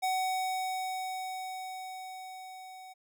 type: tone with level ramp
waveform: square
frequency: 750 Hz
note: F#5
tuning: 23 cents sharp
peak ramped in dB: -28 to -47 dBFS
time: 0.02-2.94 s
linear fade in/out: 20 ms
effects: none